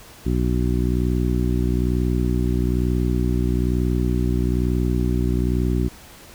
harmonic tone, 61.1 Hz, B1, 18 cents flat, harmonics 1 / 2 / 3 / 4 / 5 / 6, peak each -21 / -24 / -26 / -27 / -28 / -29 dBFS, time 0.25-5.89 s, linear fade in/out 20 ms, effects pink hiss -44 dBFS RMS until 6.34 s

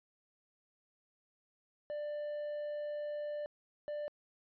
triangle tone bursts at uneven times, 592 Hz, D5, 14 cents sharp, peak -35 dBFS, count 2, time 1.9-3.46 / 3.88-4.08 s, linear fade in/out 0 ms, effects resampled to 11025 Hz

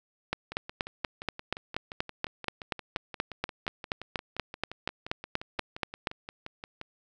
two click trains, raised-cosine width 0.3 ms, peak -12 / -23 dBFS, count 25 / 37, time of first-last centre 0.33-6.072 / 0.52-6.814 s, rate 4.18 / 5.72 Hz, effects none

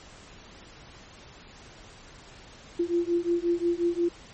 sine beating tone pair, 341.8 / 347.4 Hz, F4 / F4, -37 / -9 cents, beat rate 5.6 Hz, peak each -26 dBFS, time 2.79-4.09 s, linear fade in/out 10 ms, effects pink hiss -49 dBFS RMS until 4.33 s + MP3 32 kbps

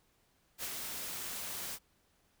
white noise with ADSR envelope, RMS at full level -38 dBFS, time 0.58-1.79 s, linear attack 54 ms, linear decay 46 ms, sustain -3 dB, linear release 53 ms, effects pink hiss -72 dBFS RMS until 2.4 s

